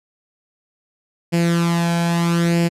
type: tone with flanger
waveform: sawtooth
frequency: 170 Hz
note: F3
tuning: 46 cents flat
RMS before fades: -17 dBFS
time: 1.32-2.69 s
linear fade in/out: 20 ms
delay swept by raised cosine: 0.4 to 1.27 ms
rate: 0.77 Hz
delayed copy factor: +0.65
effects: low-pass 11000 Hz 12 dB/octave + MP3 96 kbps